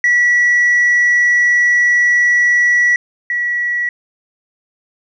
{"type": "tone pair in turn", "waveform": "sine", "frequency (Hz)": [1943, 1934.6], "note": ["B6", "B6"], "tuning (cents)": [-29, -36], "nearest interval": "unison", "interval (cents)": 7, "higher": "first", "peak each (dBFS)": [-7, -14], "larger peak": "first", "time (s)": [[0.04, 2.96], [3.3, 3.89]], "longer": "first", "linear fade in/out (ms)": 2, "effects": ["tanh soft clip ceiling -7 dBFS"]}